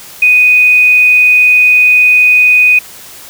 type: tone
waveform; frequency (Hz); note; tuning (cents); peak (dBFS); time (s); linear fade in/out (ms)
sine; 2489; D#7; 0; -3; 0.22-2.79; 5
effects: white hiss -32 dBFS RMS until 3.29 s